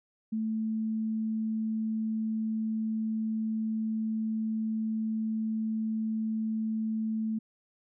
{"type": "tone", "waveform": "sine", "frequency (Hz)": 220, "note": "A3", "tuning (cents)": 0, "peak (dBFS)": -28, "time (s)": [0.32, 7.39], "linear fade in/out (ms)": 10, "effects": []}